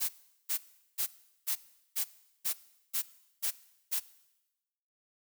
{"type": "noise bursts", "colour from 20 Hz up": "blue", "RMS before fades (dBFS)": -31, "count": 9, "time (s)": [0, 4.001], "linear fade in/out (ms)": 20, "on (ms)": 89, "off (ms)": 400, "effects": ["noise-tail reverb RT60 1.0 s tail -19 dB re dry"]}